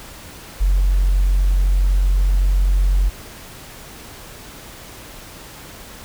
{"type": "tone", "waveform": "sine", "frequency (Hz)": 46, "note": "F#1", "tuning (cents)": -9, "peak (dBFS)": -11, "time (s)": [0.6, 3.1], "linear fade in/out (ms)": 20, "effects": ["tanh soft clip ceiling -9 dBFS", "pink hiss -38 dBFS RMS until 6.04 s"]}